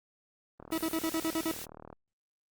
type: click train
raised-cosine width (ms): 1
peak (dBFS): -32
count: 52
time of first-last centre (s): 0.6-1.928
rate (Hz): 38.4
type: band-stop noise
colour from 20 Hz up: white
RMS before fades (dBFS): -42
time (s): 0.71-1.66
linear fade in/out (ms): 20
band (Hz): 510 to 1300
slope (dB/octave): 96
type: tone bursts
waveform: 40% pulse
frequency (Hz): 323.4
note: E4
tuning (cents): -33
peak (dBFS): -28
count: 8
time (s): 0.72-1.514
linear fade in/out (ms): 2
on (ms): 59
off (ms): 46
effects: Opus 32 kbps